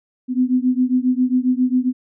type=beating tone pair; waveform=sine; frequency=250 / 257.4 Hz; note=B3 / C4; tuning=+21 / -28 cents; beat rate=7.4 Hz; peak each=-17 / -18 dBFS; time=0.28-1.93 s; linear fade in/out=50 ms; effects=none